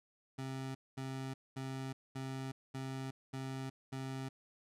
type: tone bursts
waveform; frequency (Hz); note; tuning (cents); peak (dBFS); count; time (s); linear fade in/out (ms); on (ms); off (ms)
25% pulse; 132.9; C3; +27; -36; 7; 0.38-4.29; 10; 370; 220
effects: low-pass 10000 Hz 12 dB/octave